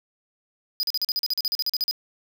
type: tone bursts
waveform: square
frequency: 4958 Hz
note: D#8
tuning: 7 cents flat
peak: -22 dBFS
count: 16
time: 0.8-1.911 s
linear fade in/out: 0 ms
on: 31 ms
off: 41 ms
effects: none